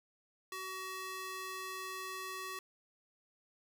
square tone with high-pass filter, 376.7 Hz, F#4, 31 cents sharp, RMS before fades -43 dBFS, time 0.52-2.59 s, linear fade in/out 2 ms, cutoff 920 Hz, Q 0.8, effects none

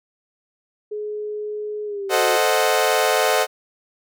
sine tone with pitch glide, 421.2 to 368.8 Hz, G#4 to F#4, +24 to -6 cents, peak -25 dBFS, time 0.91-2.37 s, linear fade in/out 10 ms, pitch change -230 cents, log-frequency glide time 1.85-2.25 s
sawtooth chord, A diminished seventh, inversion none, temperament equal, 440 / 523.3 / 622.3 / 740 Hz, A4 / C5 / Eb5 / Gb5, 0 / 0 / 0 / 0 cents, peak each -18 dBFS, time 2.09-3.47 s, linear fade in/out 50 ms
effects none

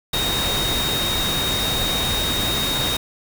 sine tone in noise, 3729 Hz, A#7, in tune, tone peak -22 dBFS, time 0.13-2.97 s, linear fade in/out 5 ms, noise pink, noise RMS -24 dBFS, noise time 0.13-2.97 s, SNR -1 dB, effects none

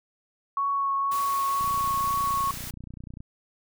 sine tone with vibrato, 1108.7 Hz, C#6, in tune, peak -23 dBFS, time 0.57-2.51 s, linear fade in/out 2 ms, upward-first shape triangle, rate 2 Hz, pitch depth 14 cents each way
white noise, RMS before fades -38 dBFS, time 1.11-2.71 s, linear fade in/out 10 ms
click train, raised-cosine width 5 ms, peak -28 dBFS, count 49, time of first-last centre 1.61-3.205 s, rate 30.1 Hz
effects none

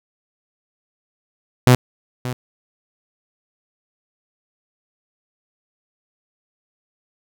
sawtooth tone with echo, 125.4 Hz, B2, 27 cents sharp, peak -4 dBFS, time 1.67-1.75 s, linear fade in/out 0 ms, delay 580 ms, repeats 1, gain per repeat -15 dB, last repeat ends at 2.33 s, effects none

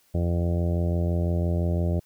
harmonic tone, 85.9 Hz, F2, 28 cents flat, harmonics 1 / 2 / 3 / 4 / 5 / 6 / 7 / 8 / 9, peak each -23 / -28 / -38 / -34 / -38 / -40 / -35 / -45 / -48 dBFS, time 0.14-2 s, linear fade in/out 10 ms, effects white hiss -63 dBFS RMS until 2.05 s

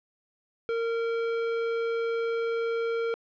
sine tone with hard clipping, 460.5 Hz, A#4, 21 cents flat, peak -28 dBFS, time 0.69-3.14 s, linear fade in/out 0 ms, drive 15 dB, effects low-pass 3000 Hz 12 dB/octave

